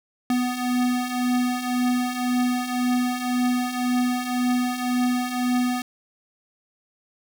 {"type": "beating tone pair", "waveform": "square", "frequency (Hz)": [246.9, 248.8], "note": ["B3", "B3"], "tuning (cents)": [0, 13], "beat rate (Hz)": 1.9, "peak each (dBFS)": [-28, -23], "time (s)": [0.3, 5.82], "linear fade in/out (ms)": 2, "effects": []}